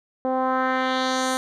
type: tone with low-pass filter sweep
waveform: 10% pulse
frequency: 259.1 Hz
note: C4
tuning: 17 cents flat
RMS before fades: -23 dBFS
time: 0.25-1.37 s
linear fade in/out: 0 ms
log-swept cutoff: 610 to 10000 Hz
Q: 1.6
effects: none